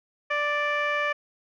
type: tone with low-pass filter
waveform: 15% pulse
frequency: 587.3 Hz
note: D5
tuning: in tune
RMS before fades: -26 dBFS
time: 0.3-1.13 s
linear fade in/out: 10 ms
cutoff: 2300 Hz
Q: 1.8
effects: none